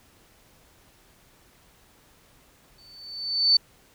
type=tone with exponential growth; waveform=sine; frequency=4521 Hz; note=C#8; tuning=33 cents sharp; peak=-13 dBFS; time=2.78-3.57 s; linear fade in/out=5 ms; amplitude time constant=170 ms; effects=pink hiss -58 dBFS RMS until 3.94 s